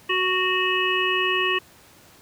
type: harmonic tone with a mistuned harmonic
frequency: 370 Hz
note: F#4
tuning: in tune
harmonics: 1 / 3 / 5 / 7 / 8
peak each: -26 / -26 / -26 / -26 / -26 dBFS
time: 0.09-1.59 s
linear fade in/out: 10 ms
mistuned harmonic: 8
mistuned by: -24 cents
effects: pink hiss -51 dBFS RMS until 2.21 s + high-pass 80 Hz 12 dB/octave